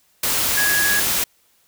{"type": "tone in noise", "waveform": "sine", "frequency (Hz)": 1666, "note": "G#6", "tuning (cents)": 5, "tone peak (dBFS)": -18, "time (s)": [0.57, 1], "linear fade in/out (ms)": 5, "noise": "white", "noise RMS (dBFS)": -20, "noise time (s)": [0.23, 1.24], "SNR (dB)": -1, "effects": ["white hiss -60 dBFS RMS until 1.67 s"]}